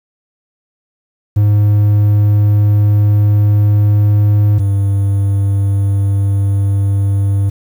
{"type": "tone pair in turn", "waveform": "triangle", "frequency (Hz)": [103.83, 99.31], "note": ["G#2", "G2"], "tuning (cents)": [0, 23], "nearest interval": "minor second", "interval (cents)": 77, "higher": "first", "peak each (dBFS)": [-5, -8], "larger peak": "first", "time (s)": [[1.36, 4.59], [4.59, 7.5]], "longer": "first", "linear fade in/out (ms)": 10, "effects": ["7-bit"]}